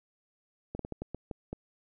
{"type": "slowing click train", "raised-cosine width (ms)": 2, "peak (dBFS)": -23, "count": 8, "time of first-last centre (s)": [0.75, 1.53], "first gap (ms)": 43, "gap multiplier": 1.31, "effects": []}